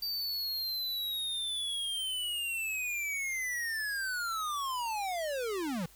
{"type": "linear sweep", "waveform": "square", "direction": "down", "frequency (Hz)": [4659, 155.56], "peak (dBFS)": -33, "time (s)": [0.02, 5.86], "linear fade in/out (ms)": 5, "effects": ["added 50 Hz sine -61 dBFS peak until 5.95 s", "white hiss -59 dBFS RMS until 5.95 s"]}